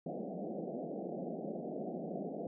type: band-pass noise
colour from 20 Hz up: pink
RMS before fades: -41 dBFS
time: 0.06-2.47 s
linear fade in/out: 2 ms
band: 160 to 740 Hz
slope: 96 dB/octave
effects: none